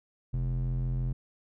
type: tone with band-pass filter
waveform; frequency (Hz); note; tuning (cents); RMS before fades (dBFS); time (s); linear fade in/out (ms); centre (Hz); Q
square; 42.97; F1; -27; -30; 0.33-1.13; 10; 100; 5.7
effects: none